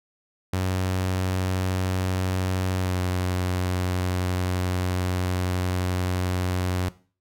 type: tone with pitch glide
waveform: sawtooth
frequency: 93 to 91.19 Hz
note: F#2 to F#2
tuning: +9 to -25 cents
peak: -19 dBFS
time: 0.53-6.89 s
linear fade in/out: 5 ms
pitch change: -34 cents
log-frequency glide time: 2.78-2.97 s
effects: noise-tail reverb RT60 0.4 s tail -18 dB re dry